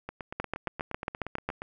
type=two click trains; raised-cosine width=0.5 ms; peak=-15 / -21 dBFS; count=9 / 14; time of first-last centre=0.4-1.49 / 0.09-1.619 s; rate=7.34 / 8.5 Hz; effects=none